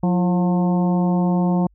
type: harmonic tone with a mistuned harmonic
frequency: 179.1 Hz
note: F3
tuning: 44 cents sharp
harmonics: 1 / 2 / 3 / 4 / 5 / 6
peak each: -16 / -26 / -30 / -29 / -30 / -38 dBFS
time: 0.03-1.67 s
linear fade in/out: 5 ms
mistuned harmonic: 2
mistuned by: -81 cents
effects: added 50 Hz sine -53 dBFS peak until 1.74 s